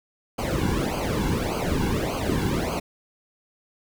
brown noise with flanger, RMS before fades -25 dBFS, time 0.38-2.8 s, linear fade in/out 10 ms, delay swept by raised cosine 0.54 to 1.64 ms, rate 1.7 Hz, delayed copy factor -0.95, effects none

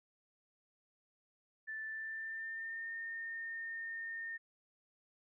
sine tone with pitch glide, 1760 to 1825.2 Hz, A6 to A#6, 0 to -37 cents, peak -40 dBFS, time 1.67-4.38 s, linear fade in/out 20 ms, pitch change +63 cents, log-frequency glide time 1.85-2.89 s, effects none

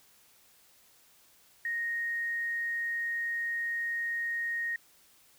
sine tone with quantisation, 1864.7 Hz, A#6, in tune, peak -30 dBFS, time 1.65-4.76 s, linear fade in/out 2 ms, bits 10, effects white hiss -62 dBFS RMS until 5.38 s

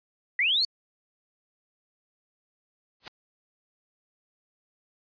sine linear sweep, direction up, 1892 to 4541 Hz, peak -21 dBFS, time 0.39-0.65 s, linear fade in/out 2 ms
white noise with exponential growth, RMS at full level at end -33 dBFS, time 3-3.08 s, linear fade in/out 1 ms, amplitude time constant 16 ms
effects resampled to 11025 Hz

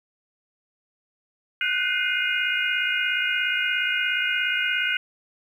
sine tone cluster, 1468 / 1525 / 2107 / 2475 / 2861 Hz, F#6 / G6 / C7 / D#7 / F7, -14 / -48 / +12 / -10 / +41 cents, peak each -28 dBFS, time 1.61-4.97 s, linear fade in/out 2 ms, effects 9-bit

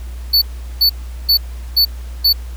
square tone bursts, 4474 Hz, C#8, 15 cents sharp, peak -9 dBFS, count 5, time 0.33-2.33 s, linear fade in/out 10 ms, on 88 ms, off 390 ms, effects added 60 Hz sine -25 dBFS peak until 2.56 s + pink hiss -43 dBFS RMS until 2.56 s

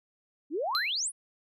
sine exponential sweep, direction up, 267.1 to 10950 Hz, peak -28 dBFS, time 0.5-1.12 s, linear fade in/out 50 ms
triangle tone with exponential decay, 4084 Hz, C8, 43 cents flat, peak -23 dBFS, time 0.75-0.99 s, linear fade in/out 0 ms, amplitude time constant 52 ms
effects none

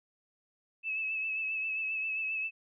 sine tone with vibrato, 2603 Hz, E7, 22 cents flat, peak -31 dBFS, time 0.83-2.51 s, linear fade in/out 50 ms, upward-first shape sine, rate 7.5 Hz, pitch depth 32 cents each way, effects none

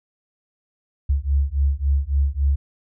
sine beating tone pair, 68.1 / 71.7 Hz, C#2 / D2, -30 / -41 cents, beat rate 3.6 Hz, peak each -20 dBFS, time 1.09-2.56 s, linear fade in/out 10 ms, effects none

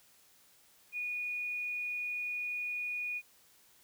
sine tone, 2457 Hz, D#7, 22 cents flat, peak -34 dBFS, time 0.92-3.22 s, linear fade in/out 50 ms, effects white hiss -64 dBFS RMS until 3.83 s

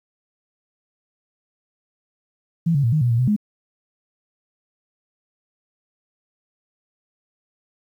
sine tone with pitch steps, 166.7 / 140.8 / 116.2 / 154.2 / 121.5 / 116.3 / 126.3 / 209.5 Hz, E3 / C#3 / A#2 / D#3 / B2 / A#2 / B2 / G#3, +20 / +27 / -5 / -15 / -28 / -4 / +39 / +15 cents, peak -15 dBFS, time 2.66-3.364 s, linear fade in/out 10 ms, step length 88 ms, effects 9-bit

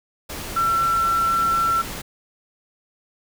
sine tone in noise, 1348 Hz, E6, 38 cents sharp, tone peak -17 dBFS, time 0.56-1.82 s, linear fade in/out 10 ms, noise pink, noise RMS -32 dBFS, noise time 0.29-2.02 s, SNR +12 dB, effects none

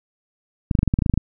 clicks, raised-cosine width 5 ms, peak -5 dBFS, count 12, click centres 0.712 / 0.752 / 0.79 / 0.831 / 0.877 / 0.939 / 0.989 / 1.022 / 1.062 / 1.097 / 1.139 / 1.176 s, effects none

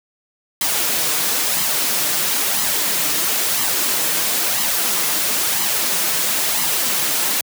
white noise with flanger, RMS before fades -19 dBFS, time 0.61-7.41 s, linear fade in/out 2 ms, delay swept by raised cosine 0.97 to 6.67 ms, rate 1 Hz, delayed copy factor +0.5, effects high-pass 150 Hz 12 dB/octave

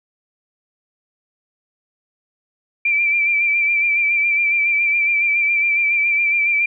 sine tone with vibrato, 2349 Hz, D7, in tune, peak -14 dBFS, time 2.85-6.66 s, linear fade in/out 5 ms, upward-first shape sine, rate 7.2 Hz, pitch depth 38 cents each way, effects none

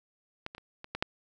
clicks, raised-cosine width 0.3 ms, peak -20 / -26 / -29 / -26 / -18 / -11 dBFS, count 6, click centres 0.464 / 0.549 / 0.581 / 0.844 / 0.95 / 1.025 s, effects none

